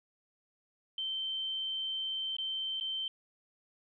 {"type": "tone with dropouts", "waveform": "sine", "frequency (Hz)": 3109, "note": "G7", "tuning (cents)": -15, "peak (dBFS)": -33, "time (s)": [0.98, 3.08], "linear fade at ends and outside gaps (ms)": 2, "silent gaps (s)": [[2.367, 2.384], [2.8, 2.809]], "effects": []}